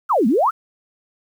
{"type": "exponential two-way sweep", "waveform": "sine", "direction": "down then up", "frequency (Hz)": [1436, 201.1, 1436], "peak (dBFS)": -13, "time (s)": [0.09, 0.51], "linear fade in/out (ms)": 20, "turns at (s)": 0.27, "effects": ["8-bit"]}